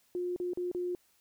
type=tone with dropouts; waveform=sine; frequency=356.6 Hz; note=F4; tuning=36 cents sharp; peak=-31 dBFS; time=0.15-0.95 s; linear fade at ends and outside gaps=1 ms; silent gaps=0.362-0.4 / 0.534-0.573 / 0.715-0.748 s; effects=white hiss -69 dBFS RMS until 1.2 s